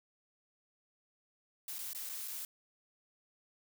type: noise with dropouts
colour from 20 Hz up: blue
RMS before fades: -42 dBFS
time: 1.68-2.45 s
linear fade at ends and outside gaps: 1 ms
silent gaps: 1.784-1.789 / 1.932-1.948 / 2.091-2.095 / 2.277-2.281 s
effects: none